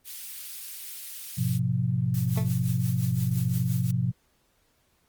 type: high-pass noise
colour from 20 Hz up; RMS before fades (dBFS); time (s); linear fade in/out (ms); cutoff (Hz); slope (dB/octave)
white; -39; 0.04-1.6; 50; 2600; 12
type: chord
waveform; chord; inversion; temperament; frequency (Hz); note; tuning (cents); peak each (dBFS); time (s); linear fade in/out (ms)
sine; F diminished; first; just; 104.77 / 125.72 / 174.61; Ab2 / Cb3 / F3; +16 / +31 / 0; -30 / -25 / -29; 1.37-4.12; 20
type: noise with tremolo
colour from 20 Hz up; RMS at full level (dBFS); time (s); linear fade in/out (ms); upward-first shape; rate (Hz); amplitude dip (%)
blue; -38; 2.14-3.91; 2; triangle; 5.8; 80
type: tone with exponential decay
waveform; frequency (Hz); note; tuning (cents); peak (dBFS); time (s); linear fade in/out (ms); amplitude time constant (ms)
15% pulse; 220; A3; 0; -23; 2.37-2.53; 5; 33
effects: pink hiss -68 dBFS RMS until 5.08 s + Opus 32 kbps